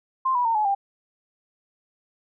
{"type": "tone with pitch steps", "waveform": "sine", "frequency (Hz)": [1048, 977.8, 912.3, 851.2, 794.2], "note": ["C6", "B5", "A#5", "G#5", "G5"], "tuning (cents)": [2, -18, -38, 42, 22], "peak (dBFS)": -19, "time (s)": [0.25, 0.75], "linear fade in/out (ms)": 10, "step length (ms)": 100, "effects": []}